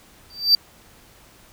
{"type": "tone with exponential growth", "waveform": "triangle", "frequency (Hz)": 4660, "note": "D8", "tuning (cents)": -14, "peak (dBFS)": -6, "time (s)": [0.3, 0.55], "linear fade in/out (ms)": 2, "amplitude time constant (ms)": 53, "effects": ["tanh soft clip ceiling -3 dBFS", "pink hiss -51 dBFS RMS until 1.52 s"]}